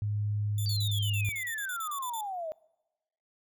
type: tone with pitch glide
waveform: sine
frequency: 104.2 to 103.6 Hz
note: G#2 to G#2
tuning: +6 to -4 cents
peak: -28 dBFS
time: 0.02-1.29 s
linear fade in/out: 0 ms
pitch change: -10 cents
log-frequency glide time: 0.37-0.91 s
type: tone bursts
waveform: 5% pulse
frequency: 3520 Hz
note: A7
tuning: in tune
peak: -30 dBFS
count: 15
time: 0.58-2.209 s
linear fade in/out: 2 ms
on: 75 ms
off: 36 ms
type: exponential sweep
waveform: sine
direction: down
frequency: 4674 to 610 Hz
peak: -33 dBFS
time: 0.66-2.52 s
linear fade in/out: 0 ms
effects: noise-tail reverb RT60 1.0 s tail -25 dB re dry